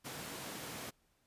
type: high-pass noise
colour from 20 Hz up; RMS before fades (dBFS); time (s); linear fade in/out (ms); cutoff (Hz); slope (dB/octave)
pink; -45; 0.04-0.91; 20; 140; 12
effects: pink hiss -75 dBFS RMS until 1.26 s + resampled to 32000 Hz

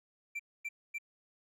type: tone bursts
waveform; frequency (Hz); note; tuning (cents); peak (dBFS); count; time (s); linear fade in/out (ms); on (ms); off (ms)
triangle; 2349; D7; 0; -34; 3; 0.35-0.985; 10; 45; 250
effects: none

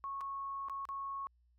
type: tone with dropouts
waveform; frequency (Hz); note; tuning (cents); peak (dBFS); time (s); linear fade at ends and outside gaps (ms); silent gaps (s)
sine; 1100; C#6; -14; -38; 0.04-1.27; 0; 0.208-0.212 / 0.685-0.697 / 0.853-0.889
effects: added 60 Hz sine -67 dBFS peak until 1.58 s

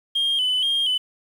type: tone with vibrato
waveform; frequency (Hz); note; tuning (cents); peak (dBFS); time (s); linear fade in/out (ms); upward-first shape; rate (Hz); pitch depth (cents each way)
sine; 3112; G7; -13; -17; 0.15-0.98; 10; square; 2.1; 59
effects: tanh soft clip ceiling -16 dBFS + 8-bit

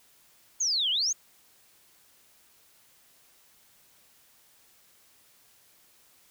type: exponential two-way sweep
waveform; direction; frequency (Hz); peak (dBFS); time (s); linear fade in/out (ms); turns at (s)
sine; down then up; 6790 to 2854 to 6790; -24; 0.6-1.13; 10; 0.9
effects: white hiss -61 dBFS RMS until 6.3 s

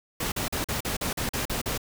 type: noise bursts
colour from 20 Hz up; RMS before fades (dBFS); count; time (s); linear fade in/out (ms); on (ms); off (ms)
pink; -29; 10; 0.2-1.778; 5; 120; 42
effects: none

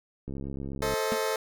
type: click train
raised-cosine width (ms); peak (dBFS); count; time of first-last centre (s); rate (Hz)
3; -24; 46; 0.28-0.938; 68.4
type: chord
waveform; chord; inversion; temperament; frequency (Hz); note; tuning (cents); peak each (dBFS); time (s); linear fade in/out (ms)
sawtooth; A diminished; none; just; 440 / 528 / 633.6; A4 / C5 / Eb5; 0 / +16 / +31; -25 / -28 / -30; 0.82-1.36; 2
type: tone with exponential decay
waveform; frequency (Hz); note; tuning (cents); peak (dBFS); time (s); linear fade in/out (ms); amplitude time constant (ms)
45% pulse; 227.8; A#3; -40; -24; 1.12-1.2; 0; 16
effects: none

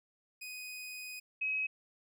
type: tone pair in turn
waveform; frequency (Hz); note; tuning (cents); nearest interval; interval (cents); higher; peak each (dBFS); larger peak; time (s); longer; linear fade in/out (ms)
sawtooth / sine; 2497 / 2548; D#7 / D#7; +6 / +41; unison; 35; second; -39 / -31; second; 0.41-1.2 / 1.41-1.67; first; 10
effects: none

